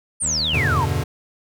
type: exponential sweep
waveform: sine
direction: down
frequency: 9550 to 830.6 Hz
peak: -19 dBFS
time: 0.2-0.86 s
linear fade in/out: 20 ms
type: tone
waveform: 20% pulse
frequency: 77.78 Hz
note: D#2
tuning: in tune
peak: -23 dBFS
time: 0.21-0.83 s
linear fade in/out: 50 ms
type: chord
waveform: square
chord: E minor seventh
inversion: none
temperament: equal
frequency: 82.41 / 98 / 123.47 / 146.83 Hz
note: E2 / G2 / B2 / D3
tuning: 0 / 0 / 0 / 0 cents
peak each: -26 dBFS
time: 0.53-1.04 s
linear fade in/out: 10 ms
effects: none